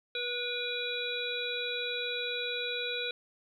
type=harmonic tone; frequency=486.5 Hz; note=B4; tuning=26 cents flat; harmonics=1 / 3 / 5 / 7 / 8; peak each=-38 / -40 / -38 / -41 / -36 dBFS; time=0.15-3.11 s; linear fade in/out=2 ms; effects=11-bit